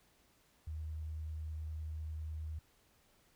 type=tone with vibrato; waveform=sine; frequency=78.1 Hz; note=D#2; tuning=7 cents sharp; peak=-39 dBFS; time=0.67-2.59 s; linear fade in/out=5 ms; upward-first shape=sine; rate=9.9 Hz; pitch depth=8 cents each way; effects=pink hiss -70 dBFS RMS until 3.35 s